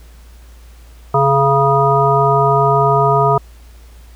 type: harmonic tone with a mistuned harmonic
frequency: 137.6 Hz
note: C#3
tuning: 12 cents flat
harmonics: 1 / 3 / 5 / 7 / 9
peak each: -16 / -16 / -16 / -16 / -16 dBFS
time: 1.14-3.38 s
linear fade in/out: 5 ms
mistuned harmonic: 3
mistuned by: +32 cents
effects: added 58 Hz sine -37 dBFS peak until 4.15 s + pink hiss -49 dBFS RMS until 4.15 s